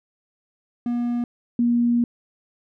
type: tone pair in turn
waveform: triangle / sine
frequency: 240 / 238.2 Hz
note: B3 / A#3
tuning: -49 / +38 cents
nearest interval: unison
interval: 13 cents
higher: first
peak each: -19 / -16 dBFS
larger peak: second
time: 0.86-1.24 / 1.59-2.04 s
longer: second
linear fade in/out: 2 ms
effects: none